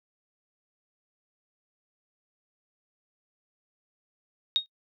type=tone with exponential decay; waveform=sine; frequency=3734 Hz; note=A#7; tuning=2 cents sharp; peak=-16 dBFS; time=4.56-4.66 s; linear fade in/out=0 ms; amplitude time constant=21 ms; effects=noise-tail reverb RT60 0.1 s tail -22 dB re dry